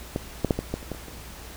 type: clicks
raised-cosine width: 2 ms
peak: -12 / -8 / -6 / -13 / -13 / -28 / -17 / -27 / -27 dBFS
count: 9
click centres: 0.161 / 0.447 / 0.508 / 0.59 / 0.74 / 0.829 / 0.917 / 0.948 / 1.083 s
effects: added 60 Hz sine -43 dBFS peak until 1.56 s + pink hiss -43 dBFS RMS until 1.56 s